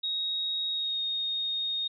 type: tone with pitch glide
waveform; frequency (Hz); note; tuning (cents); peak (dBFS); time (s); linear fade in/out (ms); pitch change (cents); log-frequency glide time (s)
sine; 3773 to 3712; A#7 to A#7; +20 to -8; -28; 0.03-1.88; 10; -28; 0.7-1.01
effects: none